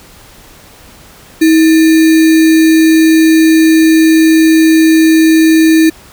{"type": "tone with sample-and-hold", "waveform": "sine", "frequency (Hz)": 320.4, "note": "E4", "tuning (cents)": -49, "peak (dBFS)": -3, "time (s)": [1.41, 5.9], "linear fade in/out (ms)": 10, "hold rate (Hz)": 2100, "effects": ["pink hiss -38 dBFS RMS until 6.12 s"]}